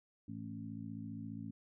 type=harmonic tone with a mistuned harmonic; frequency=54.9 Hz; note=A1; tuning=3 cents flat; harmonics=2 / 3 / 4 / 5; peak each=-48 / -50 / -46 / -48 dBFS; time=0.28-1.51 s; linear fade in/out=5 ms; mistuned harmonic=2; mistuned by=-28 cents; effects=none